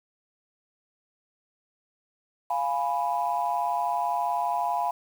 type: chord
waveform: sine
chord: F diminished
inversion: none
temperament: equal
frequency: 698.5 / 830.6 / 987.8 Hz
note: F5 / Ab5 / Cb6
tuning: 0 / 0 / 0 cents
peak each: -28 dBFS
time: 2.5-4.91 s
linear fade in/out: 5 ms
effects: tanh soft clip ceiling -15 dBFS + 8-bit